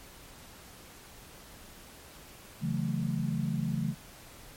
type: chord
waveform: sine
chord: F# minor seventh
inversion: second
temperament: equal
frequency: 138.59 / 164.81 / 185 / 220 Hz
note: C#3 / E3 / F#3 / A3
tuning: 0 / 0 / 0 / 0 cents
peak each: -33 / -33 / -36 / -34 dBFS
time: 2.6-3.95 s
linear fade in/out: 50 ms
effects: pink hiss -51 dBFS RMS until 4.56 s + MP3 64 kbps